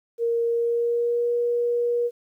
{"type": "tone with pitch glide", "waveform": "sine", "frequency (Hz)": [466.2, 477.9], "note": ["A#4", "A#4"], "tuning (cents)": [0, 43], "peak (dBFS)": -20, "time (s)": [0.18, 2.11], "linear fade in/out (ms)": 50, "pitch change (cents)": 43, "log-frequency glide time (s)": [0.45, 1.32], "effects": ["10-bit"]}